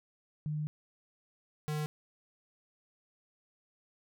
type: tone pair in turn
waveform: sine / square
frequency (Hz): 151.5 / 151.5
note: D#3 / D#3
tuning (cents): -46 / -46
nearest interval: unison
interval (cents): 0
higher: neither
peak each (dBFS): -32 / -33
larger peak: first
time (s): 0.46-0.67 / 1.68-1.86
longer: first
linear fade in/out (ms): 0
effects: none